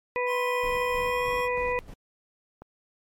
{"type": "harmonic tone", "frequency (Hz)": 493.9, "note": "B4", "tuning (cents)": 0, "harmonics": [1, 2, 4, 5], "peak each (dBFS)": [-27, -30, -33, -34], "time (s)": [0.16, 1.79], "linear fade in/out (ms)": 0}
{"type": "tone with pitch glide", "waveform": "square", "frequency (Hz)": [1052, 1086.6], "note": ["C6", "C#6"], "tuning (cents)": [9, -35], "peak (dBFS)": -34, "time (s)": [0.26, 1.49], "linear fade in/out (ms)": 50, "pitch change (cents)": 56, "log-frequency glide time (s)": [0.99, 1.27]}
{"type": "noise with tremolo", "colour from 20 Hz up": "brown", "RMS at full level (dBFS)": -39, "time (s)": [0.63, 1.94], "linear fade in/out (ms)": 5, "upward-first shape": "square", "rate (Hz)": 3.2, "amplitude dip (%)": 60}
{"type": "clicks", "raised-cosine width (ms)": 1, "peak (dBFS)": -29, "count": 3, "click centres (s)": [1.576, 1.684, 2.62]}
{"effects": ["MP3 64 kbps"]}